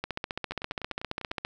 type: two click trains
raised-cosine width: 0.3 ms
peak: -22 / -15 dBFS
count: 9 / 22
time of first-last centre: 0.52-1.312 / 0.04-1.449 s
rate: 10.1 / 14.9 Hz
effects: none